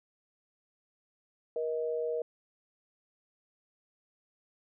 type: tone pair together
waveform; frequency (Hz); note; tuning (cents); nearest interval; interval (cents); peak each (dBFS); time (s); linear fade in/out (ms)
sine; 474.4 / 630; A#4 / D#5; +30 / +21; perfect fourth; 491; -31 / -36; 1.56-2.22; 2
effects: none